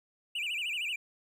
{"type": "tone with vibrato", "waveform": "triangle", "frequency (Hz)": 2637, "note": "E7", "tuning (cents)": 0, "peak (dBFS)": -30, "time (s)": [0.35, 0.96], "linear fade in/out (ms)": 5, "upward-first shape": "sine", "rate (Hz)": 13, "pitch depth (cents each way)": 210, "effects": []}